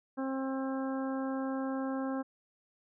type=harmonic tone; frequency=266.3 Hz; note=C4; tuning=31 cents sharp; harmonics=1 / 2 / 3 / 4 / 5 / 6; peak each=-33 / -39 / -43 / -45 / -47 / -49 dBFS; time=0.17-2.23 s; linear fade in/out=20 ms; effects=none